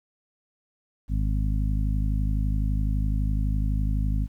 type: harmonic tone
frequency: 51.91 Hz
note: G#1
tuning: in tune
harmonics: 1 / 2 / 3 / 4 / 5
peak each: -23 / -29 / -33 / -35 / -37 dBFS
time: 1.08-4.28 s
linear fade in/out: 50 ms
effects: 10-bit